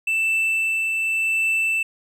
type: tone with tremolo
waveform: triangle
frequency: 2655 Hz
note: E7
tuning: 12 cents sharp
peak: -16 dBFS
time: 0.07-1.83 s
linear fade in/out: 5 ms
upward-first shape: triangle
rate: 0.88 Hz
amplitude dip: 30%
effects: none